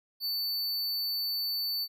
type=tone; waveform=square; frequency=4500 Hz; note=C#8; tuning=25 cents sharp; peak=-30 dBFS; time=0.2-1.88 s; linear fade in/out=50 ms; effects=none